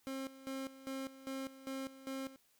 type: tone with tremolo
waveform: 30% pulse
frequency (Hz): 267.4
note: C4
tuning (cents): +38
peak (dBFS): -37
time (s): 0.07-2.36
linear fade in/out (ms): 0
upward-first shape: square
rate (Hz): 2.5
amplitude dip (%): 80
effects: white hiss -72 dBFS RMS until 2.59 s